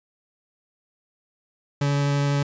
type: tone with vibrato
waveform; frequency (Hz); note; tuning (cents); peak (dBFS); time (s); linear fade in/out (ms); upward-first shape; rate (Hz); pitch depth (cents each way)
40% pulse; 142.4; C#3; +47; -19; 1.81-2.43; 5; triangle; 12; 8
effects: resampled to 16000 Hz